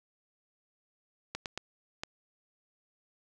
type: clicks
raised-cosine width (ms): 0.2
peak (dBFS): -18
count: 4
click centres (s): 1.35 / 1.458 / 1.576 / 2.035
effects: none